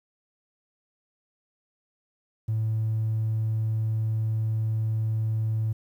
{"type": "tone", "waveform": "triangle", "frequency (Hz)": 110, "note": "A2", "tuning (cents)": 0, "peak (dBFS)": -20, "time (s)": [2.48, 5.73], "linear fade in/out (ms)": 10, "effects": ["tanh soft clip ceiling -20 dBFS", "10-bit"]}